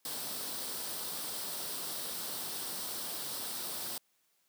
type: noise with comb filter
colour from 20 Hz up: white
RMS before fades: -39 dBFS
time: 0.05-3.98 s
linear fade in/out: 2 ms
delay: 0.22 ms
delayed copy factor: +0.5
effects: white hiss -74 dBFS RMS until 4.48 s + high-pass 150 Hz 12 dB/octave

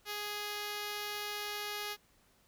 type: tone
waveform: 5% pulse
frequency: 415.3 Hz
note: G#4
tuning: in tune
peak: -26 dBFS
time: 0.05-1.97 s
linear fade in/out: 50 ms
effects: pink hiss -68 dBFS RMS until 2.47 s

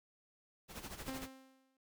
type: noise with tremolo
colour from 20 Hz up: pink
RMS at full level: -45 dBFS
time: 0.68-1.29 s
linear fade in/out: 50 ms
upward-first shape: sine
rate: 13 Hz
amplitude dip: 70%
type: tone with exponential decay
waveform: sawtooth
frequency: 264.2 Hz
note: C4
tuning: 17 cents sharp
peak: -36 dBFS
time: 1.08-1.77 s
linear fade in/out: 1 ms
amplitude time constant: 150 ms
effects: none

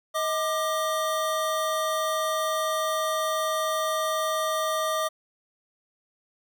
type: tone pair together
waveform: square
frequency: 632 / 1193.1 Hz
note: D#5 / D6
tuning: +27 / +27 cents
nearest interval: major seventh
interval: 1100 cents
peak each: -28 dBFS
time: 0.14-5.09 s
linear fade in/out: 20 ms
effects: none

